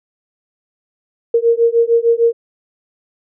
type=beating tone pair; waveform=sine; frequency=461.6 / 468.2 Hz; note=A#4 / A#4; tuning=-17 / +8 cents; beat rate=6.6 Hz; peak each=-13 dBFS; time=1.34-2.33 s; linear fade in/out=5 ms; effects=none